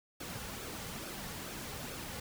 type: noise with flanger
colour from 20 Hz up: pink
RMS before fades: -43 dBFS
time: 0.2-2.2 s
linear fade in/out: 5 ms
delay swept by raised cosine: 1 to 3.2 ms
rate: 2.3 Hz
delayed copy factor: -0.5
effects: none